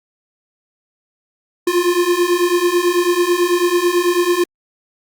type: beating tone pair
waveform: square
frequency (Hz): 346.6 / 355.7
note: F4 / F4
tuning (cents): -13 / +32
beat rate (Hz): 9.1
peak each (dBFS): -18 / -16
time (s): 1.67-4.44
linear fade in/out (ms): 5
effects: Opus 48 kbps